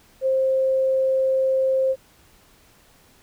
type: tone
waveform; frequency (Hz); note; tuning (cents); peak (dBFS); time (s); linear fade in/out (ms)
sine; 528; C5; +16; -17; 0.21-1.96; 50
effects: pink hiss -55 dBFS RMS until 3.22 s